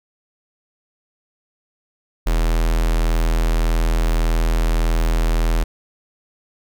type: tone with notch filter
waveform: square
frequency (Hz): 40.86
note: E1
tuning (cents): -14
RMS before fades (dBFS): -17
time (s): 2.26-5.64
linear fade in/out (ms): 10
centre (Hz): 150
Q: 1.2
effects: none